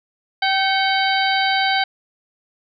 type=harmonic tone with a mistuned harmonic; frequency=773 Hz; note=G5; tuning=24 cents flat; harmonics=1 / 2 / 3 / 4 / 5 / 6; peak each=-19 / -22 / -24 / -25 / -26 / -27 dBFS; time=0.42-1.84 s; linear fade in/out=5 ms; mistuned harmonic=3; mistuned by=-81 cents; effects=none